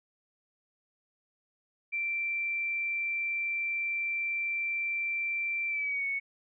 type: tone with pitch glide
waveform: sine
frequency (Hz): 2349 to 2217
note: D7 to C#7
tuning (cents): 0 to 0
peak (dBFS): -29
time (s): 1.92-6.2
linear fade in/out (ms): 20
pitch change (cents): -100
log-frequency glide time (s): 5.68-6.06
effects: none